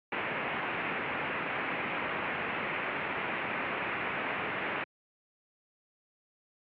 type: low-pass noise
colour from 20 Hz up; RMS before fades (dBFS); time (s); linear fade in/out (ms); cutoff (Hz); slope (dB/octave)
white; -34; 0.12-4.84; 2; 2600; 48
effects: high-pass 150 Hz 12 dB/octave + AAC 64 kbps